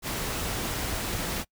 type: noise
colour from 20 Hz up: pink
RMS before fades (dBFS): -31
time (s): 0.02-1.45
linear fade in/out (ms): 50
effects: noise-tail reverb RT60 0.1 s tail -25 dB re dry